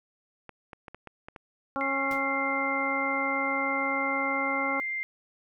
clicks, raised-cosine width 0.5 ms, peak -27 dBFS, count 7, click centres 0.493 / 0.732 / 0.882 / 0.946 / 1.073 / 1.285 / 1.362 s
harmonic tone, 273.6 Hz, C#4, 23 cents flat, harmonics 1 / 2 / 3 / 4 / 5, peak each -34 / -34 / -34 / -34 / -34 dBFS, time 1.76-4.8 s, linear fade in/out 0 ms
sine tone, 2097 Hz, C7, 3 cents sharp, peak -29 dBFS, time 1.81-5.03 s, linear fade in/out 0 ms
pink noise with exponential decay, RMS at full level -39 dBFS, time 2.11-2.25 s, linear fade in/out 1 ms, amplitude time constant 30 ms
effects none

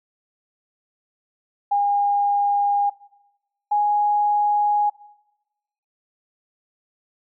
sine tone pair in turn, 812 / 829.1 Hz, G#5 / G#5, -39 / -3 cents, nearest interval unison, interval 36 cents, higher second, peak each -16 dBFS, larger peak neither, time 1.71-2.9 / 3.71-4.9 s, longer neither, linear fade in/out 10 ms, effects noise-tail reverb RT60 1.0 s tail -20 dB re dry

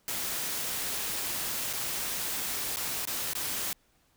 white noise with dropouts, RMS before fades -33 dBFS, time 0.08-3.73 s, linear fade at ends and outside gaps 1 ms, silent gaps 1.73-1.734 / 2.761-2.769 / 3.053-3.073 / 3.334-3.352 s, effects pink hiss -68 dBFS RMS until 4.16 s

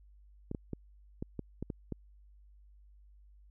clicks, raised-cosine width 3 ms, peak -24 dBFS, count 8, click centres 0.514 / 0.548 / 0.733 / 1.225 / 1.393 / 1.626 / 1.702 / 1.923 s, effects added 50 Hz sine -56 dBFS peak until 3.5 s

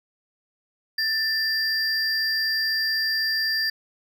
triangle tone pair together, 1777 / 4744 Hz, A6 / D8, +17 / +17 cents, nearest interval octave + perfect fourth, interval 1700 cents, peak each -23 dBFS, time 0.98-3.7 s, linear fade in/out 5 ms, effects none

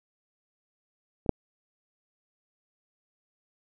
clicks, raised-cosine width 2 ms, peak -28 / -6 dBFS, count 2, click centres 1.262 / 1.293 s, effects none

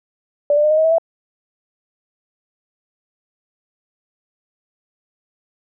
sine tone with pitch steps, 582 / 594.6 / 607.4 / 620.5 / 633.9 / 647.6 / 661.6 Hz, D5 / D5 / D#5 / D#5 / D#5 / E5 / E5, -16 / +21 / -42 / -5 / +32 / -31 / +6 cents, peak -11 dBFS, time 0.5-0.983 s, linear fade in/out 2 ms, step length 69 ms, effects none

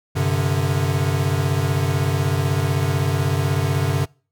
square chord, G suspended fourth, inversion none, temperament equal with one note detuned, 95.71 / 130.81 / 146.83 Hz, G2 / C3 / D3, -41 / 0 / 0 cents, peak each -23 dBFS, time 0.15-4.06 s, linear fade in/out 20 ms, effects noise-tail reverb RT60 0.4 s tail -26 dB re dry

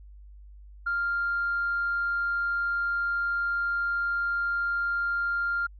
sine tone, 1396.9 Hz, F6, in tune, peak -24 dBFS, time 0.86-5.67 s, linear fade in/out 10 ms, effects tanh soft clip ceiling -20 dBFS + added 50 Hz sine -45 dBFS peak until 5.79 s

